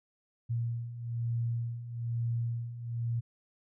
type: beating tone pair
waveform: sine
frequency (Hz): 116.54 / 117.64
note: A#2 / A#2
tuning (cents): 0 / +16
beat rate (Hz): 1.1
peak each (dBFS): -37 / -32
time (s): 0.49-3.21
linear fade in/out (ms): 20
effects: none